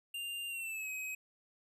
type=tone with pitch glide; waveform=square; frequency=2794 to 2533 Hz; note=F7 to D#7; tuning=0 to +30 cents; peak=-39 dBFS; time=0.14-1.15 s; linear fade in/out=5 ms; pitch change=-170 cents; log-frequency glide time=0.48-0.9 s; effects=none